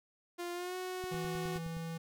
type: tone with pitch glide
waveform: sawtooth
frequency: 349.2 to 368.3 Hz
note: F4 to F#4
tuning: 0 to -8 cents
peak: -34 dBFS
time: 0.38-1.59 s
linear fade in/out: 20 ms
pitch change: +92 cents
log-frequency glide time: 0.53-0.76 s
type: click train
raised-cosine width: 5 ms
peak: -36 dBFS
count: 8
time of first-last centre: 1.04-1.768 s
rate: 9.62 Hz
type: tone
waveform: square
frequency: 164.81 Hz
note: E3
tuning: in tune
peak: -39 dBFS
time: 1.11-1.98 s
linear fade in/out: 10 ms
effects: none